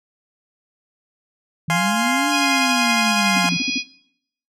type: linear two-way sweep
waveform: sine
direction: up then down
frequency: 155.3 to 293.7 to 169.6 Hz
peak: -21 dBFS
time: 1.68-3.57 s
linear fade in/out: 5 ms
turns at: 2.29 s
type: chord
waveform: 20% pulse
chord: F minor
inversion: none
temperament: equal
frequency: 698.5 / 830.6 / 1046.5 Hz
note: F5 / Ab5 / C6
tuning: 0 / 0 / 0 cents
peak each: -18 dBFS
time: 1.7-3.49 s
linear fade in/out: 0 ms
type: harmonic tone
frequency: 827 Hz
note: G#5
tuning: 8 cents flat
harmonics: 3 / 4 / 5 / 6 / 7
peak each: -24 / -28 / -32 / -28 / -31 dBFS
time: 2.28-3.84 s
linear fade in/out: 50 ms
type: tone bursts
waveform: sine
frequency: 260 Hz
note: C4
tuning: 11 cents flat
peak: -21 dBFS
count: 6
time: 3.36-3.781 s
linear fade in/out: 5 ms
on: 26 ms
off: 53 ms
effects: noise-tail reverb RT60 0.7 s tail -19 dB re dry + low-pass 11000 Hz 12 dB/octave